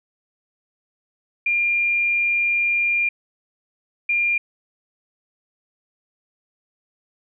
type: tone bursts at uneven times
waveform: sine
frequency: 2400 Hz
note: D7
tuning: 37 cents sharp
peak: -17 dBFS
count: 2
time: 1.46-3.09 / 4.09-4.38 s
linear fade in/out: 5 ms
effects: none